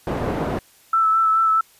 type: low-pass noise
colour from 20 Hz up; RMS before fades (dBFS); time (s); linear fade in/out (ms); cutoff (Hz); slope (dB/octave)
white; -24; 0.07-0.59; 2; 630; 12
type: tone with vibrato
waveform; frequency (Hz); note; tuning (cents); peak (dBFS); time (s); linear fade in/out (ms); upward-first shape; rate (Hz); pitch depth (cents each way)
sine; 1318.5; E6; 0; -14; 0.93-1.61; 5; sine; 4.7; 20
effects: white hiss -53 dBFS RMS until 1.79 s + resampled to 32000 Hz